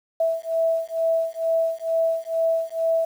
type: beating tone pair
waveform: sine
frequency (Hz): 655 / 657.2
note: E5 / E5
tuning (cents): -11 / -5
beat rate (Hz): 2.2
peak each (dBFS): -23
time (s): 0.2-3.05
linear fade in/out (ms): 5
effects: 8-bit